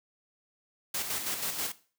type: noise with tremolo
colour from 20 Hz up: white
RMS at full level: -32 dBFS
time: 0.94-1.72 s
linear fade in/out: 5 ms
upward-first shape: square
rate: 6.2 Hz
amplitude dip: 45%
effects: noise-tail reverb RT60 0.4 s tail -17 dB re dry + high-pass 80 Hz 12 dB/octave